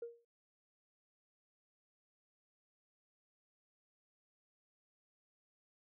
sine tone with exponential decay, 469.2 Hz, A#4, 11 cents sharp, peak -38 dBFS, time 0.02-0.25 s, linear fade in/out 5 ms, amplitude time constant 49 ms, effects tanh soft clip ceiling -36 dBFS

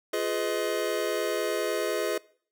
square chord, F half-diminished seventh, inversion none, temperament just, 349.2 / 419.1 / 502.9 / 628.6 Hz, F4 / Ab4 / Cb5 / Eb5, 0 / +16 / +31 / +18 cents, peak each -34 / -31 / -34 / -33 dBFS, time 0.13-2.18 s, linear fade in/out 5 ms, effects noise-tail reverb RT60 0.5 s tail -22 dB re dry

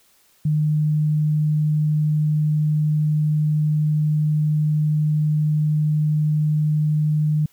sine tone, 152.1 Hz, D#3, 39 cents flat, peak -16 dBFS, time 0.45-7.46 s, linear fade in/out 5 ms, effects white hiss -58 dBFS RMS until 7.52 s

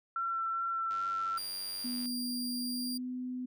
sine tone with vibrato, 1350 Hz, E6, 41 cents sharp, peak -31 dBFS, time 0.16-1.38 s, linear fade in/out 2 ms, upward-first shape sine, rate 2.5 Hz, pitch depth 11 cents each way
click train, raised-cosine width 0.2 ms, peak -34 dBFS, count 110, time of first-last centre 0.91-2.056 s, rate 95.1 Hz
sawtooth tone, 4772 Hz, D8, 27 cents sharp, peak -34 dBFS, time 1.37-2.98 s, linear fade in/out 10 ms
sine tone with pitch glide, 246.9 to 251.9 Hz, B3 to B3, 0 to +34 cents, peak -35 dBFS, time 1.84-3.46 s, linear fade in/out 10 ms, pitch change +34 cents, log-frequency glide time 2.6-3.09 s
effects none

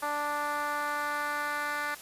10% pulse tone with band-pass filter sweep, 293.7 Hz, D4, in tune, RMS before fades -32 dBFS, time 0.02-1.95 s, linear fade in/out 10 ms, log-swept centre 1000 to 1700 Hz, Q 1.4, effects white hiss -47 dBFS RMS until 2.01 s + resampled to 32000 Hz

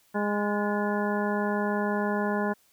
harmonic tone with a mistuned harmonic, 206.3 Hz, G#3, 11 cents flat, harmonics 1 / 2 / 3 / 4 / 5 / 7 / 8, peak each -28 / -31 / -33 / -34 / -35 / -36 / -37 dBFS, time 0.14-2.54 s, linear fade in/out 20 ms, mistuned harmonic 8, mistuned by +73 cents, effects white hiss -64 dBFS RMS until 2.72 s

